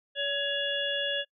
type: harmonic tone with a mistuned harmonic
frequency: 566 Hz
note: C#5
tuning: 36 cents sharp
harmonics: 1 / 3 / 5 / 6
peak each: -33 / -33 / -33 / -33 dBFS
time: 0.15-1.25 s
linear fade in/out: 50 ms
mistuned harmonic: 3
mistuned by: -24 cents
effects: noise-tail reverb RT60 0.1 s tail -25 dB re dry